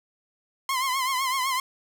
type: tone with vibrato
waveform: sawtooth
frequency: 1046.5 Hz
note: C6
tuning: in tune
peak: -20 dBFS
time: 0.69-1.6 s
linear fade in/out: 2 ms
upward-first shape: triangle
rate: 7.9 Hz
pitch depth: 96 cents each way
effects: none